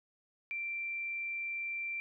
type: tone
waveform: sine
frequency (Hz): 2354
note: D7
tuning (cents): +3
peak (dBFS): -35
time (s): 0.51-2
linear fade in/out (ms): 0
effects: none